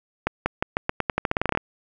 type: accelerating click train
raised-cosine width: 0.5 ms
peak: -6 dBFS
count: 17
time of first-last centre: 0.27-1.574 s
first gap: 190 ms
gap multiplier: 0.87
effects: none